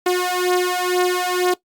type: beating tone pair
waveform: sawtooth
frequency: 360 / 362.1 Hz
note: F#4 / F#4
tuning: -47 / -37 cents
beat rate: 2.1 Hz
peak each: -16 dBFS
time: 0.06-1.54 s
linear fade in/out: 5 ms
effects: noise-tail reverb RT60 0.1 s tail -18 dB re dry + Opus 48 kbps